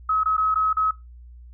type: tone with dropouts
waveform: sine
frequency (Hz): 1280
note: D#6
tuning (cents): +49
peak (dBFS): -18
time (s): 0.09-0.91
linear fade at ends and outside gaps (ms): 5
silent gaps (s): 0.235-0.257 / 0.368-0.378 / 0.544-0.556 / 0.73-0.768
effects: noise-tail reverb RT60 0.2 s tail -19 dB re dry + added 60 Hz sine -41 dBFS peak until 1.53 s